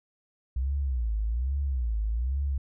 sine tone with vibrato, 61 Hz, B1, 21 cents flat, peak -25 dBFS, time 0.56-2.58 s, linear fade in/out 5 ms, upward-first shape sine, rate 1.2 Hz, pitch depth 250 cents each way, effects none

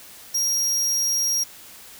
40% pulse tone, 5630 Hz, F8, 13 cents sharp, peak -19 dBFS, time 0.34-1.44 s, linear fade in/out 10 ms, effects white hiss -44 dBFS RMS until 1.99 s

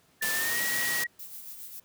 sine tone with pitch glide, 1760 to 1908.2 Hz, A6 to A#6, 0 to +40 cents, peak -29 dBFS, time 0.21-1.07 s, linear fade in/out 10 ms, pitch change +140 cents, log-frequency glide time 0.31-0.61 s
white noise, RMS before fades -31 dBFS, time 0.22-1.04 s, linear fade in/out 5 ms
violet noise with tremolo, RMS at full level -41 dBFS, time 1.19-1.8 s, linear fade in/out 5 ms, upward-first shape sine, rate 7.3 Hz, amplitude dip 45%
effects pink hiss -64 dBFS RMS until 1.84 s + high-pass 100 Hz 12 dB/octave

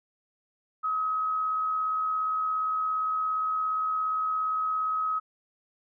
sine tone with amplitude modulation, 1273 Hz, D#6, 39 cents sharp, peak -24 dBFS, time 0.83-5.2 s, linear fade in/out 20 ms, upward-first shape sine, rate 77.3 Hz, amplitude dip 25%, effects none

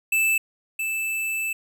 square tone pair in turn, 2637 / 2637 Hz, E7 / E7, 0 / 0 cents, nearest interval unison, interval 0 cents, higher neither, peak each -19 / -25 dBFS, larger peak first, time 0.12-0.38 / 0.79-1.53 s, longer second, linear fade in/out 5 ms, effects none

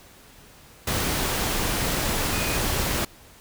sine tone in noise, 2483 Hz, D#7, 4 cents flat, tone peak -33 dBFS, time 2.33-2.58 s, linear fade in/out 5 ms, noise pink, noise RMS -25 dBFS, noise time 0.87-3.05 s, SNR -11 dB, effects pink hiss -50 dBFS RMS until 3.4 s

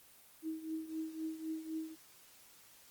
sine tone with tremolo, 318.4 Hz, D#4, 40 cents sharp, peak -35 dBFS, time 0.42-1.96 s, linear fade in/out 50 ms, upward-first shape triangle, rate 3.9 Hz, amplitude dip 80%, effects white hiss -61 dBFS RMS until 2.9 s + Opus 24 kbps

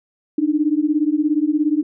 sine beating tone pair, 293.7 / 310.7 Hz, D4 / D#4, 0 / -2 cents, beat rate 17 Hz, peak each -18 dBFS, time 0.38-1.83 s, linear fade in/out 5 ms, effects none

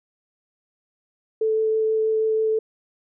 sine tone with vibrato, 438.9 Hz, A4, 4 cents flat, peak -18 dBFS, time 1.41-2.59 s, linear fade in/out 5 ms, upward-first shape triangle, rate 6.2 Hz, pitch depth 8 cents each way, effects none

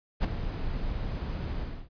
brown noise with ADSR envelope, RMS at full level -20 dBFS, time 0.2-1.89 s, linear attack 44 ms, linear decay 7 ms, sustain -12 dB, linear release 290 ms, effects resampled to 11025 Hz

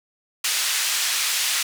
pink band-pass noise, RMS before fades -23 dBFS, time 0.44-1.63 s, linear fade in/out 5 ms, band 2300 to 11000 Hz, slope 12 dB/octave, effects none

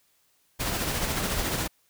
pink noise with tremolo, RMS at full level -27 dBFS, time 0.59-1.68 s, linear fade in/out 20 ms, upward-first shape sine, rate 14 Hz, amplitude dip 35%, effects white hiss -67 dBFS RMS until 1.89 s

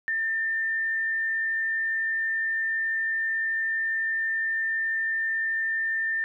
sine tone with frequency modulation, 1797 Hz, A6, 36 cents sharp, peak -24 dBFS, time 0.08-6.24 s, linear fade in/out 0 ms, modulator 53.5 Hz, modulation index 0.28, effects none

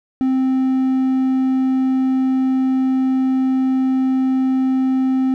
triangle tone, 261.6 Hz, C4, in tune, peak -12 dBFS, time 0.21-5.34 s, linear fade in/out 0 ms, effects none

